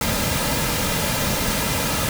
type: noise with comb filter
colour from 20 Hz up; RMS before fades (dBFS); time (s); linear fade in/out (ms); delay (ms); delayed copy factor
pink; -22; 0.01-2.09; 2; 2.7; -0.5
effects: none